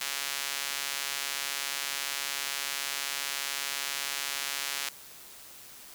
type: tone with high-pass filter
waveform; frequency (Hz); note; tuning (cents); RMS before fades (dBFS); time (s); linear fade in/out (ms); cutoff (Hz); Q
sawtooth; 140; C#3; +18; -34; 0.01-4.89; 2; 2300; 0.61
effects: white hiss -49 dBFS RMS until 5.94 s